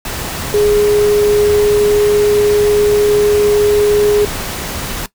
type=tone in noise; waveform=sine; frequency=415.3 Hz; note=G#4; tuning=in tune; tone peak=-8 dBFS; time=0.54-4.25 s; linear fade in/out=2 ms; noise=pink; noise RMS=-22 dBFS; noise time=0.05-5.06 s; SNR=+11 dB; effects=noise-tail reverb RT60 0.1 s tail -17 dB re dry